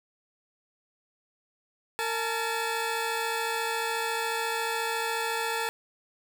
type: tone pair together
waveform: 15% pulse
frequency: 457.3 / 860.5 Hz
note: A#4 / A5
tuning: -33 / -39 cents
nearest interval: major seventh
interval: 1094 cents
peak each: -24 / -25 dBFS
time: 1.99-5.69 s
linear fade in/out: 0 ms
effects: none